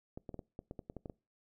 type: clicks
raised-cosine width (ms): 2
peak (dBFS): -30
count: 11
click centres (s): 0.175 / 0.292 / 0.343 / 0.392 / 0.591 / 0.711 / 0.792 / 0.899 / 0.967 / 1.058 / 1.098
effects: noise-tail reverb RT60 0.3 s tail -24 dB re dry